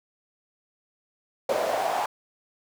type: noise with high-pass filter sweep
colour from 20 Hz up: brown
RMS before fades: -26 dBFS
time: 1.49-2.06 s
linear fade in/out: 5 ms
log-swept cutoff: 540 to 820 Hz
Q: 5.4
effects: none